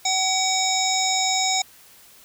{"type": "harmonic tone", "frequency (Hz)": 758, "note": "F#5", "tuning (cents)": 42, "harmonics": [1, 3, 5, 7, 9, 10], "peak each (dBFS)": [-24, -28, -26, -27, -25, -32], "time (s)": [0.05, 1.62], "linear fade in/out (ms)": 5, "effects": ["white hiss -50 dBFS RMS until 2.24 s"]}